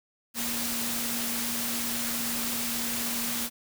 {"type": "tone in noise", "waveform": "sine", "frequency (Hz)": 235.5, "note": "A#3", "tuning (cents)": 18, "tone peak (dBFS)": -36, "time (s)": [0.34, 3.5], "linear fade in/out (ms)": 50, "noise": "white", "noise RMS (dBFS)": -31, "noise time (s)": [0.34, 3.5], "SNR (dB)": -8, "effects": []}